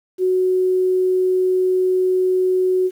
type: tone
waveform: sine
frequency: 370 Hz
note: F#4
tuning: in tune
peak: -14 dBFS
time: 0.18-2.91 s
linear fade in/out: 50 ms
effects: 8-bit